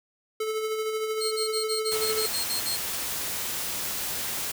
square tone with tremolo, 435.9 Hz, A4, 16 cents flat, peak -26 dBFS, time 0.4-2.26 s, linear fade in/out 5 ms, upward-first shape sine, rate 13 Hz, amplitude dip 40%
30% pulse tone bursts, 4234 Hz, C8, 20 cents sharp, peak -25 dBFS, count 10, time 1.2-2.769 s, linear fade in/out 20 ms, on 120 ms, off 41 ms
white noise, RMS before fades -31 dBFS, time 1.91-4.52 s, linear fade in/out 10 ms
effects none

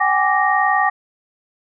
sine tone cluster, 763 / 823 / 1169 / 1865 Hz, G5 / G#5 / D6 / A#6, -47 / -16 / -8 / 0 cents, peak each -19 dBFS, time 0-0.9 s, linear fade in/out 10 ms, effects none

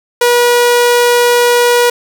sawtooth tone, 482.9 Hz, B4, 39 cents flat, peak -3 dBFS, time 0.21-1.9 s, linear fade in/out 5 ms, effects none

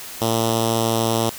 5% pulse tone with notch filter, 113.8 Hz, A#2, 41 cents flat, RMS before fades -20 dBFS, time 0.21-1.3 s, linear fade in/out 10 ms, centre 1600 Hz, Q 0.77, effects white hiss -35 dBFS RMS until 1.38 s

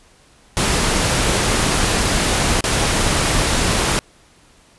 pink noise with dropouts, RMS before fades -17 dBFS, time 0.57-3.99 s, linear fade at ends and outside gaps 0 ms, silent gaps 2.608-2.64 s, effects pink hiss -51 dBFS RMS until 4.78 s + resampled to 24000 Hz

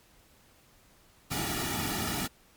pink noise with comb filter, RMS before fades -32 dBFS, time 1.3-2.28 s, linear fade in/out 20 ms, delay 1.9 ms, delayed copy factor -0.8, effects pink hiss -61 dBFS RMS until 2.56 s + MP3 96 kbps

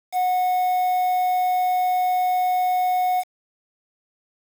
triangle tone with quantisation, 732 Hz, F#5, 19 cents flat, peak -16 dBFS, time 0.12-3.24 s, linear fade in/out 50 ms, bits 6, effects none

